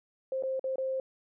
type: tone with dropouts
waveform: sine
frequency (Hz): 527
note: C5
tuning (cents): +12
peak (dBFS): -29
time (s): 0.32-1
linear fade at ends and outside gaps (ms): 2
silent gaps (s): 0.425-0.435 / 0.595-0.641 / 0.758-0.782
effects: none